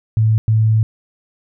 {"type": "tone bursts at uneven times", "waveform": "sine", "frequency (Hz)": 110, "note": "A2", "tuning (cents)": 0, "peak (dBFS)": -10, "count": 2, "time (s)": [[0.17, 0.38], [0.48, 0.83]], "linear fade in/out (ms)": 0, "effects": []}